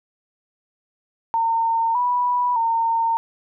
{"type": "tone with pitch steps", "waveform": "sine", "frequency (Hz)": [912, 981, 914], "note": ["A#5", "B5", "A#5"], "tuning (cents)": [-38, -12, -34], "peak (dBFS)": -17, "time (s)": [1.34, 3.17], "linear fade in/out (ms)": 0, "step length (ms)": 610, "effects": []}